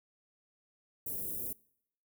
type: band-stop noise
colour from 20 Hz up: white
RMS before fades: -38 dBFS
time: 1.06-1.53 s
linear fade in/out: 5 ms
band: 480 to 11000 Hz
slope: 24 dB/octave
effects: noise-tail reverb RT60 0.7 s tail -24 dB re dry